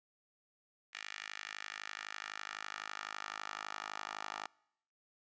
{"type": "tone with high-pass filter sweep", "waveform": "10% pulse", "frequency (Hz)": 51.91, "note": "G#1", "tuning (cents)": 0, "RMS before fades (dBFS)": -45, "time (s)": [0.93, 4.47], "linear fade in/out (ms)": 10, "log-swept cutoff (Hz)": [2000, 1000], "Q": 1.9, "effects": ["noise-tail reverb RT60 0.8 s tail -26 dB re dry", "resampled to 16000 Hz"]}